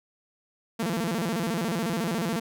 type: tone with vibrato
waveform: sawtooth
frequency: 196 Hz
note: G3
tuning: in tune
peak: -22 dBFS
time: 0.79-2.4 s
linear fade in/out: 10 ms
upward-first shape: square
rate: 14 Hz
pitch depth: 260 cents each way
effects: none